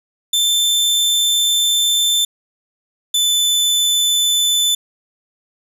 sawtooth tone pair in turn, 3546 / 3513 Hz, A7 / A7, +13 / -3 cents, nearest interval unison, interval 16 cents, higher first, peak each -10 dBFS, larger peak neither, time 0.33-2.25 / 3.14-4.75 s, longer first, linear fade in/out 5 ms, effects resampled to 32000 Hz + 7-bit

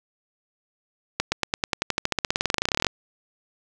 accelerating click train, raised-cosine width 0.2 ms, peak -4 dBFS, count 30, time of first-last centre 1.2-2.868 s, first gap 120 ms, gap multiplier 0.94, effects none

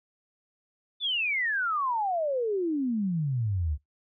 sine exponential sweep, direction down, 3569 to 69.3 Hz, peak -25 dBFS, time 1-3.78 s, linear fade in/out 50 ms, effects noise-tail reverb RT60 0.2 s tail -26 dB re dry

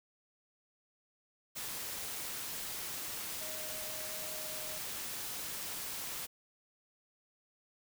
sine tone in noise, 622.3 Hz, D#5, in tune, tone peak -49 dBFS, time 3.4-4.79 s, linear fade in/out 20 ms, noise white, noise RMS -41 dBFS, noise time 1.55-6.27 s, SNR -11 dB, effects none

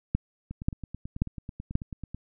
two click trains, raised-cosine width 5 ms, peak -24 / -11 dBFS, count 16 / 4, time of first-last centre 0.51-2.146 / 0.15-1.754 s, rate 9.17 / 1.87 Hz, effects none

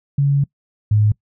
sine tone pair in turn, 140.8 / 105.69 Hz, C#3 / G#2, +27 / +31 cents, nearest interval perfect fourth, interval 496 cents, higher first, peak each -12 / -11 dBFS, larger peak second, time 0.18-0.44 / 0.91-1.12 s, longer first, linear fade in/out 5 ms, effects noise-tail reverb RT60 0.1 s tail -23 dB re dry

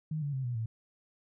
sine tone with pitch steps, 155.56 / 143.48 / 132.33 / 122.05 / 112.57 Hz, D#3 / D3 / C3 / B2 / A2, 0 / -40 / +20 / -20 / +40 cents, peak -31 dBFS, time 0.11-0.66 s, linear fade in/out 5 ms, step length 110 ms, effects none

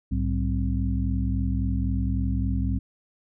sine tone cluster, 62.4 / 106.1 / 190.9 / 261.8 Hz, B1 / G#2 / G3 / C4, +19 / +38 / -46 / +1 cents, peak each -25 / -28 / -30 / -31 dBFS, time 0.11-2.79 s, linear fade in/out 10 ms, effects none

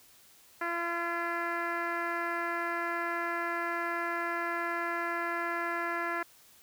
10% pulse tone with low-pass filter, 341.2 Hz, F4, 40 cents flat, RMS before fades -33 dBFS, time 0.61-6.23 s, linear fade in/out 5 ms, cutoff 1800 Hz, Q 2, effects white hiss -59 dBFS RMS until 6.62 s

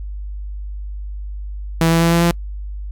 sawtooth tone with pitch steps, 164.4 / 166.02 / 167.66 / 169.32 / 170.99 Hz, E3 / E3 / E3 / E3 / F3, -4 / +13 / +30 / +47 / -36 cents, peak -8 dBFS, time 1.81-2.31 s, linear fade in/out 2 ms, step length 100 ms, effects noise-tail reverb RT60 0.1 s tail -26 dB re dry + added 50 Hz sine -25 dBFS peak until 2.91 s

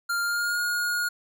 square tone with pitch glide, 1396.9 to 1434.5 Hz, F6 to F6, 0 to +46 cents, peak -25 dBFS, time 0.09-1.09 s, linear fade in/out 10 ms, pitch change +46 cents, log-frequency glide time 0.22-0.6 s, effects none

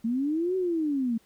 sine linear two-way sweep, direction up then down, 220 to 380 to 220 Hz, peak -24 dBFS, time 0.04-1.18 s, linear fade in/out 10 ms, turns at 0.56 s, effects pink hiss -63 dBFS RMS until 1.25 s

